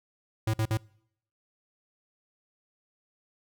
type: tone bursts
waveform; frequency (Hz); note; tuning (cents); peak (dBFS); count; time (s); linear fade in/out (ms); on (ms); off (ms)
square; 110; A2; 0; -25; 3; 0.47-0.773; 5; 67; 51
effects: noise-tail reverb RT60 0.7 s tail -25 dB re dry